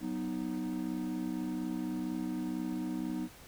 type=chord; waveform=triangle; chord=B major; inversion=second; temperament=equal; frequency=185 / 246.9 / 311.1 Hz; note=F#3 / B3 / D#4; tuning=0 / 0 / 0 cents; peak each=-38 / -35 / -35 dBFS; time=0-3.29 s; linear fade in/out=50 ms; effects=pink hiss -54 dBFS RMS until 3.47 s